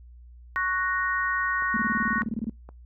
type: chord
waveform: sine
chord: F# major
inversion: second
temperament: equal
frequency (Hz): 1108.7 / 1480 / 1864.7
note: C#6 / F#6 / A#6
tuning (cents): 0 / 0 / 0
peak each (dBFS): -28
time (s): 0.56-2.22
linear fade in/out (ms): 0
type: clicks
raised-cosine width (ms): 1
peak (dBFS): -30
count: 3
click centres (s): 1.623 / 2.231 / 2.69
type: tone bursts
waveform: sine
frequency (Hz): 221.9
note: A3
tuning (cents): +15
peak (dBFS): -25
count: 15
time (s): 1.74-2.496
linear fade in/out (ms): 2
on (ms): 28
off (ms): 24
effects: noise-tail reverb RT60 0.2 s tail -25 dB re dry + added 60 Hz sine -45 dBFS peak until 2.85 s